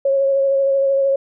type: tone with vibrato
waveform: sine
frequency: 547 Hz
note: C#5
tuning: 23 cents flat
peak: -13 dBFS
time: 0.05-1.16 s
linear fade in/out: 5 ms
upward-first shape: sine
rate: 13 Hz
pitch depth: 19 cents each way
effects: none